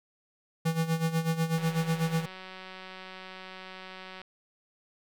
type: tone with tremolo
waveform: square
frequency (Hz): 163.2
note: E3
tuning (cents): -17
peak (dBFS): -24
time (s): 0.65-2.26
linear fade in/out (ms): 10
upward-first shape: sine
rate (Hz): 8.1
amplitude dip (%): 75
type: click train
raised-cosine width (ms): 0.3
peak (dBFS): -28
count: 494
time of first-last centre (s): 1.58-4.216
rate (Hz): 187
effects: none